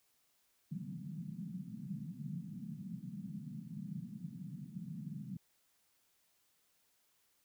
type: band-pass noise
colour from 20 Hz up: white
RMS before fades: -45 dBFS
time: 0.71-5.37 s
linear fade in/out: 5 ms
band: 140 to 210 Hz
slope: 48 dB/octave
effects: white hiss -75 dBFS RMS until 7.44 s